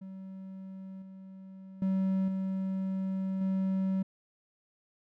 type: tone with level steps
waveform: triangle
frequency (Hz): 190.6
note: G3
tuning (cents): -48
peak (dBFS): -39 / -43 / -24 / -28 / -25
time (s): 0.01-4.03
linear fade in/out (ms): 10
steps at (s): 1.02 / 1.82 / 2.28 / 3.41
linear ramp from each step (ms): 2
effects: none